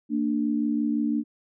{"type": "tone pair together", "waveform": "sine", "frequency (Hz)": [228.6, 294.5], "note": ["A#3", "D4"], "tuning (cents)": [-34, 5], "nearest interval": "major third", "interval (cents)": 439, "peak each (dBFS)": -25, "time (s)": [0.09, 1.24], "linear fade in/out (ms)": 50, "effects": []}